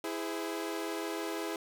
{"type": "chord", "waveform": "sawtooth", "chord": "E augmented", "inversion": "none", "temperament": "equal with one note detuned", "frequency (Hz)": [329.6, 415.3, 513.4], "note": ["E4", "G#4", "B#4"], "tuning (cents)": [0, 0, -33], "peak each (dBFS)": [-33, -35, -39], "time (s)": [0.04, 1.56], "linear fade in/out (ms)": 2, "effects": []}